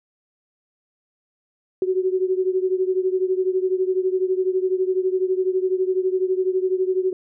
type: beating tone pair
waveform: sine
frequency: 370 / 382 Hz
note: F#4 / G4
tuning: 0 / -45 cents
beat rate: 12 Hz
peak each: -20 / -23 dBFS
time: 1.82-7.13 s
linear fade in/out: 2 ms
effects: none